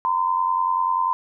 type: tone pair together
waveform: sine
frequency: 932.3 / 1022.5 Hz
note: A#5 / C6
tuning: 0 / -40 cents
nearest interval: major second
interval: 160 cents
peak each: -23 / -20 dBFS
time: 0.05-1.13 s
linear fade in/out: 0 ms
effects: none